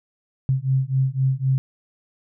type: beating tone pair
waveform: sine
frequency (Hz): 130.81 / 134.71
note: C3 / C#3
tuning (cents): 0 / -49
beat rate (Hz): 3.9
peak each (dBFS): -21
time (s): 0.49-1.58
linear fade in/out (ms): 0
effects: none

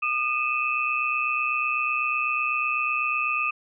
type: tone cluster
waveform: sine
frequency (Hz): 1218 / 2510 / 2638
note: D#6 / D#7 / E7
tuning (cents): -37 / +15 / +1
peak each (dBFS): -27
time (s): 0.02-3.51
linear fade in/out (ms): 10
effects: none

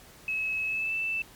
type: tone with pitch glide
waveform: sine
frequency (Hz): 2578 to 2649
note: E7 to E7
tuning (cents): -39 to +8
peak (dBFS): -27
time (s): 0.28-1.22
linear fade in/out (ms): 2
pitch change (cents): +47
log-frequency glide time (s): 0.66-0.94
effects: pink hiss -52 dBFS RMS until 1.35 s + MP3 96 kbps

